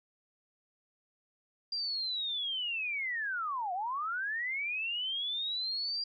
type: linear two-way sweep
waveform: sine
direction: down then up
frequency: 4800 to 698 to 4800 Hz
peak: -32 dBFS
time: 1.72-6.04 s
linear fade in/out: 5 ms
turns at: 3.73 s
effects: none